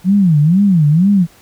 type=tone with vibrato; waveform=sine; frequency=172.8 Hz; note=F3; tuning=18 cents flat; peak=-7 dBFS; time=0.04-1.27 s; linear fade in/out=50 ms; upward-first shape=sine; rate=2.1 Hz; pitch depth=290 cents each way; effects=pink hiss -46 dBFS RMS until 1.41 s